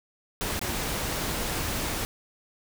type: noise with dropouts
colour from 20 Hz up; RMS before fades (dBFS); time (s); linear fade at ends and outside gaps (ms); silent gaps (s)
pink; -30; 0.41-2.05; 0; 0.593-0.614
effects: none